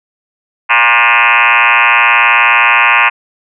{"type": "tone with frequency modulation", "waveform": "sine", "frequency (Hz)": 1786, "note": "A6", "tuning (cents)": 25, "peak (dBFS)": -5, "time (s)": [0.69, 3.1], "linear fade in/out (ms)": 20, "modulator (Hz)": 119, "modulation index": 7.6, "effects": []}